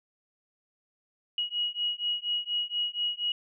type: beating tone pair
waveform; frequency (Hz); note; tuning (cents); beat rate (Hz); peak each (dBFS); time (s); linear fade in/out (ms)
sine; 2900 / 2904.2; F#7 / F#7; -35 / -33; 4.2; -31; 1.38-3.32; 2
effects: none